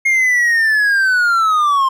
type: linear sweep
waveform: triangle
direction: down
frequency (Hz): 2146 to 1046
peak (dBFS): -9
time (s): 0.05-1.89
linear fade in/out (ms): 10
effects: none